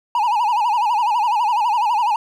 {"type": "tone with vibrato", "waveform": "triangle", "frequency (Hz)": 901, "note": "A5", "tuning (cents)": 41, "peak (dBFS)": -13, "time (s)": [0.15, 2.16], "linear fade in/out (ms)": 2, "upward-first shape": "sine", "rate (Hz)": 12, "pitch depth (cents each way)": 160, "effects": []}